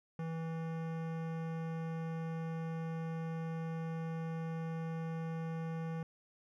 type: tone with hard clipping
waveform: sine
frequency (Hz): 163.2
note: E3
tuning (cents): -17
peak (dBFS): -39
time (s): 0.19-6.03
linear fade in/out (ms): 2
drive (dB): 18
effects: none